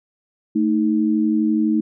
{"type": "tone pair together", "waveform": "sine", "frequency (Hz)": [221.5, 313.6], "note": ["A3", "D#4"], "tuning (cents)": [12, 14], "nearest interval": "tritone", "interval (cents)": 602, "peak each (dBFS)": -18, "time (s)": [0.55, 1.81], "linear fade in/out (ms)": 10, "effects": []}